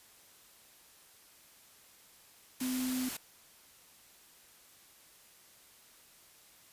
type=tone in noise; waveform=sine; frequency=255.6 Hz; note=C4; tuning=40 cents flat; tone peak=-32 dBFS; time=2.61-3.09 s; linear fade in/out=5 ms; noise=white; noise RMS=-40 dBFS; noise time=2.6-3.17 s; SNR=+5 dB; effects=white hiss -60 dBFS RMS until 6.72 s + resampled to 32000 Hz